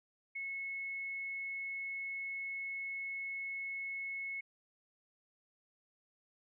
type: tone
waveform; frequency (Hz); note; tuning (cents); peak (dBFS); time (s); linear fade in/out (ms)
sine; 2190; C#7; -22; -38; 0.35-4.41; 10
effects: none